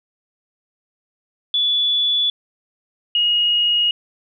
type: tone pair in turn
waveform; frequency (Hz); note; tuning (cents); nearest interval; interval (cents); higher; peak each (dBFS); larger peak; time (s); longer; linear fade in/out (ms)
sine; 3440 / 2879; A7 / F#7; -40 / -48; minor third; 308; first; -15 / -14; second; 1.54-2.3 / 3.15-3.91; neither; 2
effects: none